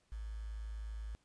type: tone with quantisation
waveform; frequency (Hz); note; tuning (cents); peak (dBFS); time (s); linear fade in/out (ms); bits
sine; 54.1; A1; -29; -40; 0.12-1.15; 0; 10
effects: pink hiss -75 dBFS RMS until 1.24 s + resampled to 22050 Hz